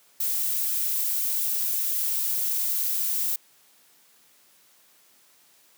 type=noise; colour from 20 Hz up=violet; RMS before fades=-26 dBFS; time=0.2-3.36 s; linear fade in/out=5 ms; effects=white hiss -59 dBFS RMS until 5.77 s + high-pass 150 Hz 12 dB/octave